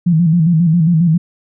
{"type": "tone with vibrato", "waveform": "sine", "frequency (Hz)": 166.4, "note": "E3", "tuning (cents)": 17, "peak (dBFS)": -8, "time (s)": [0.06, 1.18], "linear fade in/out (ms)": 10, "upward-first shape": "square", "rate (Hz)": 7.4, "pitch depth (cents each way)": 85, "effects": []}